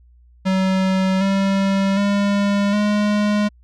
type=tone with pitch steps; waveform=square; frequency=189.1 / 195.2 / 201.5 / 208 Hz; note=F#3 / G3 / G3 / G#3; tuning=+38 / -7 / +48 / +3 cents; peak=-16 dBFS; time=0.45-3.49 s; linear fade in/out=20 ms; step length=760 ms; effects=added 60 Hz sine -47 dBFS peak until 3.63 s + low-pass 5000 Hz 12 dB/octave